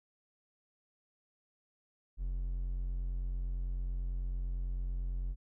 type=tone; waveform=triangle; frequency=44.5 Hz; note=F1; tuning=33 cents sharp; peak=-31 dBFS; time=2.17-5.36 s; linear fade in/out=50 ms; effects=none